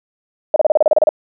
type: tone bursts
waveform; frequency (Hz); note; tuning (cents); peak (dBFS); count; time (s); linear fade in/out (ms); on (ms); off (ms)
sine; 614; D#5; -23; -7; 11; 0.54-1.091; 2; 21; 32
effects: none

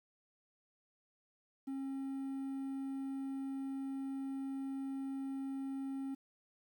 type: tone with quantisation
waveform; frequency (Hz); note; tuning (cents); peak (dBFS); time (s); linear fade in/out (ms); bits
triangle; 270.3; C#4; -44; -36; 1.67-6.15; 10; 11
effects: none

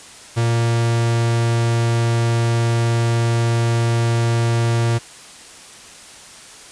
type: tone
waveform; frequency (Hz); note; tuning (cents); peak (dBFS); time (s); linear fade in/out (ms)
45% pulse; 116.54; A#2; 0; -15; 0.36-4.99; 20
effects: white hiss -40 dBFS RMS until 6.71 s + resampled to 22050 Hz

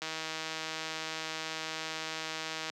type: click train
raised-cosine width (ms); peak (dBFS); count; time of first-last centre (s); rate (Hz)
0.2; -19; 427; 0.02-2.699; 159
effects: high-pass 200 Hz 12 dB/octave

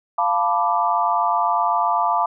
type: chord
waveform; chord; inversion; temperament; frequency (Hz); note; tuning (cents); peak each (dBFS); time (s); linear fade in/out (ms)
sine; B half-diminished seventh; second; equal; 698.5 / 880 / 987.8 / 1174.7; F5 / A5 / B5 / D6; 0 / 0 / 0 / 0; -22; 0.18-2.26; 5
effects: none

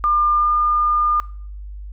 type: tone with pitch glide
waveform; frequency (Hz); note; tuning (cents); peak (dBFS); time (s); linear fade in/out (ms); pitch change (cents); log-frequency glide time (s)
sine; 1200 to 1209; D6 to D6; +37 to +50; -14; 0.04-1.2; 0; +13; 0.34-0.53
effects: noise-tail reverb RT60 0.5 s tail -21 dB re dry + added 50 Hz sine -30 dBFS peak until 1.92 s

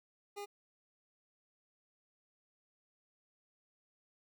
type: tone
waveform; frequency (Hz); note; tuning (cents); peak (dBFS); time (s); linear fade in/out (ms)
25% pulse; 407.2; G#4; -34; -38; 0.36-0.46; 20
effects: none

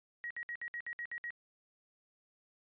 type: tone bursts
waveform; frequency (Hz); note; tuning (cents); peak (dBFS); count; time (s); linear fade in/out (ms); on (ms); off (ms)
sine; 1900; A#6; +33; -38; 9; 0.24-1.305; 0; 65; 60
effects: resampled to 8000 Hz

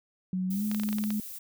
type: tone with pitch glide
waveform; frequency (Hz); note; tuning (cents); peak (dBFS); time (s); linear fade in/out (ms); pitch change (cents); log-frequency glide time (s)
sine; 185 to 211.3; F#3 to G#3; 0 to +30; -27; 0.33-1.2; 2; +230; 0.48-0.64
type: noise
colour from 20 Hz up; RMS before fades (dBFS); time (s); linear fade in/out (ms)
violet; -41; 0.5-1.39; 10
type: clicks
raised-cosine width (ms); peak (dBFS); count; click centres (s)
0.2; -21; 9; 0.715 / 0.747 / 0.798 / 0.835 / 0.889 / 0.929 / 0.985 / 1.039 / 1.105
effects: none

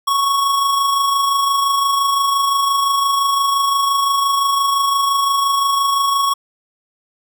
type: tone with amplitude modulation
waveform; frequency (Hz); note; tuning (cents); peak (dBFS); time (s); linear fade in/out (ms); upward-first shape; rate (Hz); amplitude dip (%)
square; 1108.7; C#6; 0; -13; 0.07-6.34; 10; sine; 25.8; 35
effects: none

